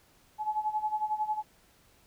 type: tone with tremolo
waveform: sine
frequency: 855 Hz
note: A5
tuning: 50 cents flat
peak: -25 dBFS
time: 0.38-1.43 s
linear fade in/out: 50 ms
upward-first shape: sine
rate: 11 Hz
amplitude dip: 80%
effects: pink hiss -63 dBFS RMS until 2.06 s